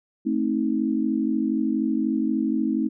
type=chord; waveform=sine; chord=A diminished; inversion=none; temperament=just; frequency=220 / 264 / 316.8 Hz; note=A3 / C4 / Eb4; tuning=0 / +16 / +31 cents; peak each=-25 dBFS; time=0.25-2.89 s; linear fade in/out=20 ms; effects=none